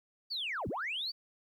sine linear two-way sweep, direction down then up, 4699 to 56.9 to 4699 Hz, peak -33 dBFS, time 0.3-1.12 s, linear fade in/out 20 ms, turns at 0.68 s, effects tanh soft clip ceiling -29 dBFS + 12-bit

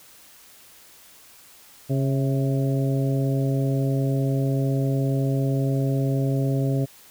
harmonic tone with a mistuned harmonic, 136.1 Hz, C#3, 31 cents flat, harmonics 1 / 2 / 3 / 4 / 5, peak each -21 / -27 / -31 / -33 / -35 dBFS, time 1.89-6.86 s, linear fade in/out 20 ms, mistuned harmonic 5, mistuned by -46 cents, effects white hiss -50 dBFS RMS until 7.1 s

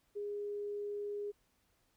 sine tone, 410.8 Hz, G#4, 19 cents flat, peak -37 dBFS, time 0.15-1.32 s, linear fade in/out 20 ms, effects pink hiss -75 dBFS RMS until 1.96 s

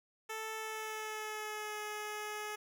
10% pulse tone with pitch glide, 440 to 422.3 Hz, A4 to G#4, 0 to +29 cents, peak -31 dBFS, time 0.29-2.56 s, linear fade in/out 10 ms, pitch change -71 cents, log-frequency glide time 0.56-1.81 s, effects none

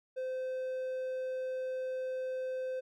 triangle tone, 516 Hz, C5, 24 cents flat, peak -32 dBFS, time 0.16-2.81 s, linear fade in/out 20 ms, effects none

